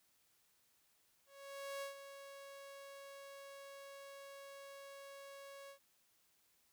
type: tone with ADSR envelope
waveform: sawtooth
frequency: 554.4 Hz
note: C#5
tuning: in tune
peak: -38 dBFS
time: 1.26-5.79 s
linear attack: 560 ms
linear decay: 120 ms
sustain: -10 dB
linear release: 94 ms
effects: white hiss -75 dBFS RMS until 6.72 s